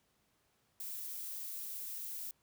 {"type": "noise", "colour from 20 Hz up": "violet", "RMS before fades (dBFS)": -43, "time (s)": [0.8, 2.31], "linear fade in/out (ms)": 2, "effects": ["pink hiss -75 dBFS RMS until 2.42 s", "high-pass 60 Hz 12 dB/octave"]}